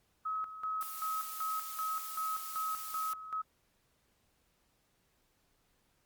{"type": "tone with tremolo", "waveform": "sine", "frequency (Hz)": 1279, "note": "D#6", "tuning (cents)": 47, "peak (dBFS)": -33, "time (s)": [0.25, 3.42], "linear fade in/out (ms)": 10, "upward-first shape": "square", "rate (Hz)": 2.6, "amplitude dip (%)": 70}
{"type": "noise", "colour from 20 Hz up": "blue", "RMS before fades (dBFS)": -44, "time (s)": [0.81, 3.13], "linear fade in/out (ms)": 0}
{"effects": ["pink hiss -74 dBFS RMS until 6.05 s", "Opus 48 kbps"]}